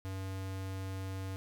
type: tone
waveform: square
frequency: 95.5 Hz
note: G2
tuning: 45 cents flat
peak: -38 dBFS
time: 0.05-1.36 s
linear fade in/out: 0 ms
effects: none